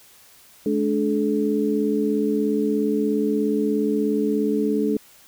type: tone cluster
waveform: sine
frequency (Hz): 213.5 / 290.4 / 430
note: G#3 / D4 / A4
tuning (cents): +48 / -19 / -40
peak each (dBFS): -23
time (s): 0.66-4.97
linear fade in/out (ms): 2
effects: white hiss -51 dBFS RMS until 5.27 s